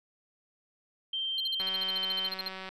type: tone with pitch glide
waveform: sine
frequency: 3142 to 3106 Hz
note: G7 to G7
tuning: +3 to -17 cents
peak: -30 dBFS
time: 1.13-2.29 s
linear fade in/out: 5 ms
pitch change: -20 cents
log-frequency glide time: 1.77-2.01 s
type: tone bursts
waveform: triangle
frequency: 4186 Hz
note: C8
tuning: in tune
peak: -30 dBFS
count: 16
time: 1.38-2.483 s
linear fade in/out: 2 ms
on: 23 ms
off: 49 ms
type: click train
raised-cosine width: 0.3 ms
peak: -25 dBFS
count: 207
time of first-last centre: 1.6-2.69 s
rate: 189 Hz
effects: none